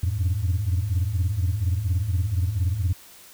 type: tone cluster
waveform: sine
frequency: 85.1 / 89.3 / 106.3 Hz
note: F2 / F2 / G#2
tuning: -44 / +39 / +41 cents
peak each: -24 dBFS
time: 0.03-2.93 s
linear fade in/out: 5 ms
effects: tanh soft clip ceiling -16 dBFS + white hiss -48 dBFS RMS until 3.33 s